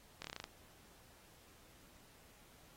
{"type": "slowing click train", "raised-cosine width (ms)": 0.2, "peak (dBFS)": -26, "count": 8, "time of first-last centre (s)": [0.22, 0.441], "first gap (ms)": 24, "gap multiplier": 1.09, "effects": ["pink hiss -64 dBFS RMS until 2.76 s", "AAC 48 kbps"]}